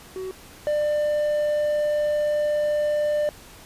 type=tone pair in turn; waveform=triangle; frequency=375.6 / 596.2 Hz; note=F#4 / D5; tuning=+26 / +26 cents; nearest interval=minor sixth; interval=800 cents; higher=second; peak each=-27 / -18 dBFS; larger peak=second; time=0.16-0.31 / 0.67-3.29 s; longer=second; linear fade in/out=0 ms; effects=pink hiss -46 dBFS RMS until 3.65 s + resampled to 32000 Hz